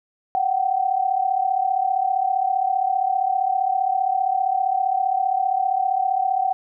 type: tone pair together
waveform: sine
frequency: 735 / 770.2 Hz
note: F#5 / G5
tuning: -12 / -31 cents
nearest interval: minor second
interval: 81 cents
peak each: -22 / -20 dBFS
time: 0.35-6.53 s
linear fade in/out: 0 ms
effects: none